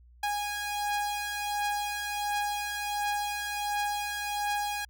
sawtooth beating tone pair, 823 / 824.4 Hz, G#5 / G#5, -16 / -13 cents, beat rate 1.4 Hz, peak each -32 / -27 dBFS, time 0.23-4.85 s, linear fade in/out 5 ms, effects added 60 Hz sine -53 dBFS peak until 4.89 s

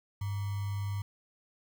sine tone with sample-and-hold, 100 Hz, G2, 35 cents sharp, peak -31 dBFS, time 0.21-1.02 s, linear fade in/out 5 ms, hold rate 1050 Hz, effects none

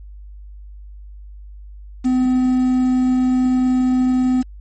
triangle tone with quantisation, 254.5 Hz, C4, 48 cents flat, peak -11 dBFS, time 2.04-4.43 s, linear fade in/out 20 ms, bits 6, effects added 50 Hz sine -34 dBFS peak until 4.6 s + MP3 32 kbps

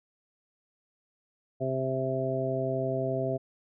harmonic tone, 131.7 Hz, C3, 12 cents sharp, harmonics 1 / 2 / 3 / 4 / 5, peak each -33 / -36 / -33 / -36 / -31 dBFS, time 1.6-3.38 s, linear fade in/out 20 ms, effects none

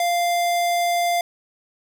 square tone, 696 Hz, F5, 6 cents flat, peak -19 dBFS, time 0-1.21 s, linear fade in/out 2 ms, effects none

